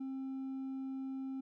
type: tone with hard clipping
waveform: sine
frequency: 266.2 Hz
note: C4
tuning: 30 cents sharp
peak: -39 dBFS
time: 0-1.41 s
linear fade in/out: 10 ms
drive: 2 dB
effects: none